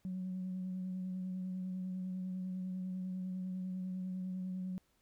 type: tone with vibrato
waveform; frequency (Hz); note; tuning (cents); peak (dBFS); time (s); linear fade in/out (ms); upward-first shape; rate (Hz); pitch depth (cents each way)
sine; 185; F#3; 0; -36; 0.05-4.78; 0; triangle; 10; 23
effects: tanh soft clip ceiling -33 dBFS + pink hiss -75 dBFS RMS until 5.01 s